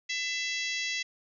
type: harmonic tone with a mistuned harmonic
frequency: 664 Hz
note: E5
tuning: 12 cents sharp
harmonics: 3 / 4 / 5 / 6 / 7 / 8 / 9 / 10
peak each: -34 / -36 / -38 / -40 / -41 / -42 / -43 / -44 dBFS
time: 0.09-1.03 s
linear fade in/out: 10 ms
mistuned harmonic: 3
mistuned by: +17 cents
effects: none